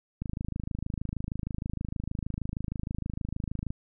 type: click train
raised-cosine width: 5 ms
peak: -20 dBFS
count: 93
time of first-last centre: 0.22-3.705 s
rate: 26.4 Hz
effects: none